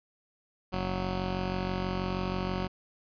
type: tone pair together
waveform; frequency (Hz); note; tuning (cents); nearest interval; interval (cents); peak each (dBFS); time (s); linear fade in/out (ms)
10% pulse; 46.25 / 184.9; F#1 / F#3; 0 / -1; 2 octaves; 2399; -25 / -25; 0.72-2.68; 20
effects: resampled to 11025 Hz